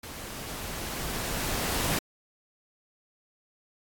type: noise with level ramp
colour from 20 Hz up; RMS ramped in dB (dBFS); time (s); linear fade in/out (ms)
pink; -41 to -27; 0.03-1.99; 5
effects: AAC 64 kbps